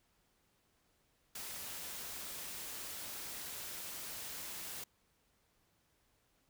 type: noise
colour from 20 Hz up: white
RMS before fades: -45 dBFS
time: 1.35-4.84 s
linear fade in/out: 5 ms
effects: pink hiss -75 dBFS RMS until 6.49 s